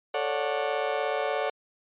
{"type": "chord", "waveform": "35% pulse", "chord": "D major seventh", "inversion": "second", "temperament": "just", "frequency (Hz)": [440.5, 550.6, 587.3, 734.2], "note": ["A4", "C#5", "D5", "F#5"], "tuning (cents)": [2, -12, 0, -14], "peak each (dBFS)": -30, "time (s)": [0.14, 1.5], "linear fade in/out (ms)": 5, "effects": ["resampled to 8000 Hz"]}